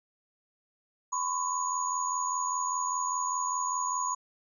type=tone cluster; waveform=sine; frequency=1008 / 1093 / 6740 Hz; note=B5 / C#6 / G#8; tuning=+35 / -25 / +25 cents; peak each=-31 / -33 / -34 dBFS; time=1.12-4.15 s; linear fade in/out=10 ms; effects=none